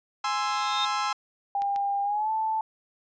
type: chord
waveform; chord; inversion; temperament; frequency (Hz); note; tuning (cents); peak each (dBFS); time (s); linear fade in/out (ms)
40% pulse; Ab augmented; none; equal with one note detuned; 830.6 / 1046.5 / 1324.6; Ab5 / C6 / E6; 0 / 0 / +8; -29; 0.24-1.13; 5
type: tone with exponential growth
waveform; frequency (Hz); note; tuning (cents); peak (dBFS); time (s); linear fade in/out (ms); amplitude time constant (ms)
sine; 3662; A#7; -32; -24; 0.34-0.85; 2; 110
type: tone with pitch glide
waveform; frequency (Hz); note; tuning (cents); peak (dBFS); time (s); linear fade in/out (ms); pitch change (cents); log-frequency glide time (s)
sine; 801 to 878.6; G5 to A5; +37 to -3; -24; 1.55-2.61; 2; +160; 2.03-2.31
type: clicks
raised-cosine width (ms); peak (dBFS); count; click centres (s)
0.2; -24; 2; 1.62 / 1.761
effects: resampled to 16000 Hz